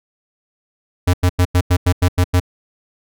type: tone bursts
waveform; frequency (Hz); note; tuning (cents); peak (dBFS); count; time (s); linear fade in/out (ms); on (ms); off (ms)
square; 89.5; F2; +43; -11; 9; 1.07-2.401; 10; 67; 91
effects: none